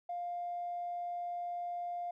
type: tone with tanh clipping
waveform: triangle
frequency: 702 Hz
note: F5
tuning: 9 cents sharp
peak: -36 dBFS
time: 0.09-2.11 s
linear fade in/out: 5 ms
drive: 4 dB
effects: none